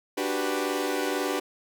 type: chord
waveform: sawtooth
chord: G major seventh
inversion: second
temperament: equal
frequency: 293.7 / 370 / 392 / 493.9 Hz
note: D4 / F#4 / G4 / B4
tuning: 0 / 0 / 0 / 0 cents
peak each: -27 / -28 / -28 / -28 dBFS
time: 0.17-1.4 s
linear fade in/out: 10 ms
effects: none